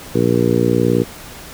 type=harmonic tone; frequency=59.2 Hz; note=A#1; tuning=27 cents sharp; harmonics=2 / 3 / 4 / 5 / 6 / 7 / 8; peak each=-20 / -20 / -20 / -20 / -20 / -20 / -20 dBFS; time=0.14-1.04 s; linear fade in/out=20 ms; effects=pink hiss -35 dBFS RMS until 1.53 s